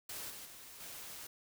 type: noise with level steps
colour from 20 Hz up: white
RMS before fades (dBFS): -44 / -49 / -53 / -48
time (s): 0.09-1.27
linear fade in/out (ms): 5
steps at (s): 0.3 / 0.45 / 0.8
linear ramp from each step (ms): 5
effects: none